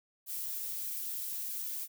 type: noise with flanger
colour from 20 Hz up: violet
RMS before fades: -38 dBFS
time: 0.26-1.88 s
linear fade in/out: 50 ms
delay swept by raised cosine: 1.2 to 7 ms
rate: 3.2 Hz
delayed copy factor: +0.7
effects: none